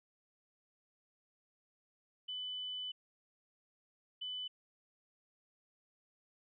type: tone bursts at uneven times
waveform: sine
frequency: 3000 Hz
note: F#7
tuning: 23 cents sharp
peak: -39 dBFS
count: 2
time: 2.28-2.92 / 4.21-4.48 s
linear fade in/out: 10 ms
effects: none